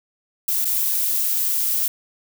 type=noise with dropouts; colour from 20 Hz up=violet; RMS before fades=-21 dBFS; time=0.48-1.88 s; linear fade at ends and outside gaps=2 ms; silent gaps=0.646-0.653 s; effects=none